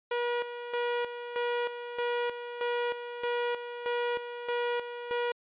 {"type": "tone with tremolo", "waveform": "sawtooth", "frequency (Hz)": 481.1, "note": "B4", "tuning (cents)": -45, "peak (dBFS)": -24, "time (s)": [0.11, 5.32], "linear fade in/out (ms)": 5, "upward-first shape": "square", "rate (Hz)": 1.6, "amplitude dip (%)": 65, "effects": ["resampled to 8000 Hz"]}